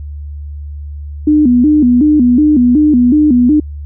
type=tone with vibrato; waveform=sine; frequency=271.9 Hz; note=C#4; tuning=33 cents flat; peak=-5 dBFS; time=1.27-3.6 s; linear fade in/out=5 ms; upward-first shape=square; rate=2.7 Hz; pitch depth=180 cents each way; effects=added 73 Hz sine -22 dBFS peak until 3.85 s